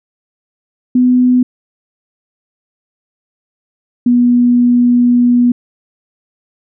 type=tone pair in turn; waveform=sine; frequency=250 / 243.3 Hz; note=B3 / B3; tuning=+21 / -26 cents; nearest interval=unison; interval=47 cents; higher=first; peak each=-6 dBFS; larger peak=neither; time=0.95-1.43 / 4.06-5.52 s; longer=second; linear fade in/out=5 ms; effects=none